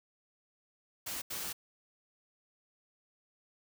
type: noise bursts at uneven times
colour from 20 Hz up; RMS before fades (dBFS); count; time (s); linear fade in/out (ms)
white; -39; 2; 1.06-1.22 / 1.3-1.53; 10
effects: none